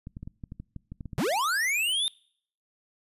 clicks, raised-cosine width 5 ms, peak -26 dBFS, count 12, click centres 0.071 / 0.169 / 0.23 / 0.275 / 0.438 / 0.521 / 0.6 / 0.763 / 0.92 / 1.008 / 1.057 / 1.132 s
square linear sweep, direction up, 106.2 to 3675 Hz, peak -25 dBFS, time 1.18-2.08 s, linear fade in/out 0 ms
effects noise-tail reverb RT60 0.6 s tail -25 dB re dry + resampled to 32000 Hz

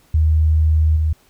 sine tone with level steps, 78.3 Hz, D#2, 11 cents sharp, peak -11 / -14 dBFS, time 0.14-1.13 s, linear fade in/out 5 ms, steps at 0.96 s, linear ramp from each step 5 ms, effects pink hiss -55 dBFS RMS until 1.29 s

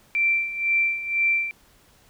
sine tone with tremolo, 2349 Hz, D7, in tune, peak -17 dBFS, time 0.15-1.51 s, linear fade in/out 0 ms, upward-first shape sine, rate 2 Hz, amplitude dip 75%, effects pink hiss -57 dBFS RMS until 2.09 s

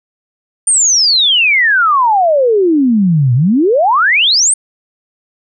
sine exponential two-way sweep, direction down then up, 9140 to 117.2 to 9140 Hz, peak -7 dBFS, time 0.67-4.54 s, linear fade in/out 5 ms, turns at 3.34 s, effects none

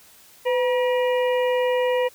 harmonic tone with a mistuned harmonic, 480 Hz, B4, 49 cents flat, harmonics 1 / 2 / 4 / 5 / 6, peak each -19 / -28 / -32 / -35 / -36 dBFS, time 0.45-2.09 s, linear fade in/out 20 ms, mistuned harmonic 1, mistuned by +80 cents, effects white hiss -51 dBFS RMS until 2.14 s

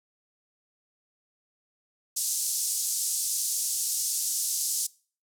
pink band-pass noise, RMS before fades -29 dBFS, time 2.16-4.87 s, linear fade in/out 10 ms, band 5800 to 12000 Hz, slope 24 dB/octave, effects noise-tail reverb RT60 0.4 s tail -22 dB re dry

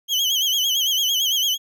35% pulse tone with vibrato, 3136 Hz, G7, in tune, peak -16 dBFS, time 0.08-1.58 s, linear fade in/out 50 ms, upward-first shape sine, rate 8.9 Hz, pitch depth 97 cents each way, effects none

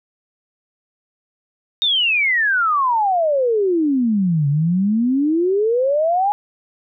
sine exponential two-way sweep, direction down then up, 3729 to 139.1 to 839 Hz, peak -14 dBFS, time 1.82-6.32 s, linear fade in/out 0 ms, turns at 4.48 s, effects none

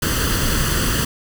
pink noise with comb filter, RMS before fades -19 dBFS, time 0.02-1.05 s, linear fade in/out 5 ms, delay 0.65 ms, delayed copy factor +0.7, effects none

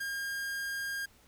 45% pulse tone, 1614 Hz, G#6, 50 cents flat, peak -34 dBFS, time 0-1.06 s, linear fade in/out 10 ms, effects pink hiss -62 dBFS RMS until 1.27 s

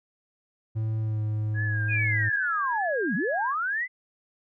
triangle tone with pitch glide, 110 to 107.3 Hz, A2 to A2, 0 to -43 cents, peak -23 dBFS, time 0.75-2.3 s, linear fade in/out 20 ms, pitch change -43 cents, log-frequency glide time 1-1.21 s
sine tone with vibrato, 1660 Hz, G#6, 1 cent flat, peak -29 dBFS, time 1.54-3.55 s, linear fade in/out 50 ms, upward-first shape triangle, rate 2.5 Hz, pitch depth 79 cents each way
sine linear two-way sweep, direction down then up, 2527 to 163.7 to 2066 Hz, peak -25 dBFS, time 1.88-3.88 s, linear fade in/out 50 ms, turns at 3.15 s
effects none

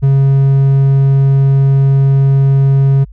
triangle tone, 136.8 Hz, C#3, 23 cents flat, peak -4 dBFS, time 0.02-3.05 s, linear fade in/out 20 ms, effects added 50 Hz sine -31 dBFS peak until 3.12 s

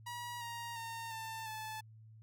sawtooth tone with pitch steps, 962 / 938.4 / 915.4 / 892.9 / 871 Hz, B5 / A#5 / A#5 / A5 / A5, -46 / +11 / -32 / +25 / -18 cents, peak -38 dBFS, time 0.06-1.81 s, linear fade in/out 10 ms, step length 350 ms, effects added 110 Hz sine -54 dBFS peak until 2.22 s

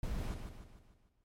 brown noise with echo, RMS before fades -37 dBFS, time 0.03-0.34 s, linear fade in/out 2 ms, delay 150 ms, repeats 6, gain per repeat -6 dB, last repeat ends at 1.24 s, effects MP3 64 kbps

